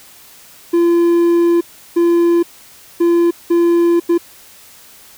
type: tone bursts at uneven times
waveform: triangle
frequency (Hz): 342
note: F4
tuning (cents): -36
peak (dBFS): -7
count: 5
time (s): 0.73-1.61 / 1.96-2.43 / 3-3.31 / 3.5-4 / 4.09-4.18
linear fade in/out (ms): 10
effects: white hiss -42 dBFS RMS until 5.17 s